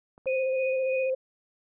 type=clicks; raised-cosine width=1 ms; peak=-38 / -32 dBFS; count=2; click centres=0.179 / 0.258 s
type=tone with vibrato; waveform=sine; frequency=523.3 Hz; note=C5; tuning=in tune; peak=-24 dBFS; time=0.26-1.15 s; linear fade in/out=10 ms; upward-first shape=square; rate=15 Hz; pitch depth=17 cents each way
type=tone with tremolo; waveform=sine; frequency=2486 Hz; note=D#7; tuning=2 cents flat; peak=-32 dBFS; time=0.27-1.1 s; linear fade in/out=2 ms; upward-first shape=sine; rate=3.2 Hz; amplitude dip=65%
effects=none